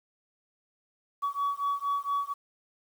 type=beating tone pair; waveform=sine; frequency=1130 / 1134.3 Hz; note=C#6 / C#6; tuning=+33 / +39 cents; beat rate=4.3 Hz; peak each=-29 dBFS; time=1.22-2.34 s; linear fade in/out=20 ms; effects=tanh soft clip ceiling -23 dBFS + 9-bit